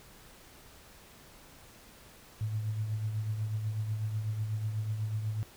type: tone with tremolo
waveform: sine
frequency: 108 Hz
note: A2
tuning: 32 cents flat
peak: -28 dBFS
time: 2.41-5.43 s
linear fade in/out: 0 ms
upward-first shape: triangle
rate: 8.1 Hz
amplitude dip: 55%
effects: pink hiss -55 dBFS RMS until 5.56 s